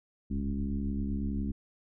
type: tone with frequency modulation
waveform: sine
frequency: 135.7 Hz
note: C#3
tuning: 36 cents flat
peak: -29 dBFS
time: 0.3-1.52 s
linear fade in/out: 10 ms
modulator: 69.8 Hz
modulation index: 2
effects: none